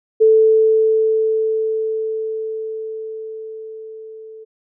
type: tone with level ramp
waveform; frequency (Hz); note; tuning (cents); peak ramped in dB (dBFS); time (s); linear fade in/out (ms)
sine; 440; A4; 0; -7 to -34; 0.2-4.45; 20
effects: none